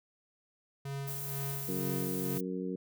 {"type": "tone with tremolo", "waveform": "square", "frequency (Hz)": 138.59, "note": "C#3", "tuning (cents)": 0, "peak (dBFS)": -36, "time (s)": [0.85, 2.38], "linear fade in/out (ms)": 5, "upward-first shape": "sine", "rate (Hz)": 2.1, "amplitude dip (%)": 55}
{"type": "noise", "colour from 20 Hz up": "violet", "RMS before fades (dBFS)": -40, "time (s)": [1.07, 2.41], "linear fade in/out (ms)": 10}
{"type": "harmonic tone", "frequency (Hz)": 92.5, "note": "F#2", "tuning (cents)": 0, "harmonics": [2, 3, 4, 5], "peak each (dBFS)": [-37, -39, -40, -41], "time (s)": [1.68, 2.76], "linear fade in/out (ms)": 5}
{"effects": []}